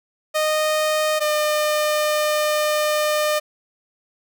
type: tone pair in turn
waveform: sawtooth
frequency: 617 / 605 Hz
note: D#5 / D#5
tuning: -15 / -49 cents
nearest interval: unison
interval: 34 cents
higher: first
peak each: -14 dBFS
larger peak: neither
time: 0.34-1.2 / 1.2-3.4 s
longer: second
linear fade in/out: 20 ms
effects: none